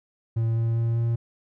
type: tone with pitch steps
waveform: triangle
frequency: 113.8 / 114.66 / 115.52 / 116.39 Hz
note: A#2 / A#2 / A#2 / A#2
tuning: -41 / -28 / -15 / -2 cents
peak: -19 dBFS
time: 0.36-1.16 s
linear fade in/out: 10 ms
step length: 200 ms
effects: none